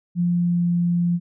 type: tone with pitch glide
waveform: sine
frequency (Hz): 174.61 to 173.5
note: F3 to F3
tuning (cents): 0 to -11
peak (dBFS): -17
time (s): 0.15-1.2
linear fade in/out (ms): 50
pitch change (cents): -11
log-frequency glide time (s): 0.3-0.68
effects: none